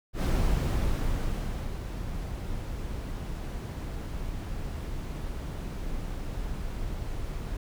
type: noise with ADSR envelope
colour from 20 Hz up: brown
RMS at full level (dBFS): -24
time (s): 0.13-7.57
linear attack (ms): 100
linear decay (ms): 1500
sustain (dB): -10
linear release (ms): 4
effects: none